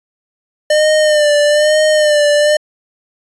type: tone with vibrato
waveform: square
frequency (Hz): 602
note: D5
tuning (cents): +43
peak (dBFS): -9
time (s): 0.7-2.57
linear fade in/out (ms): 5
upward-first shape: sine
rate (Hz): 1.1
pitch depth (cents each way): 44
effects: resampled to 22050 Hz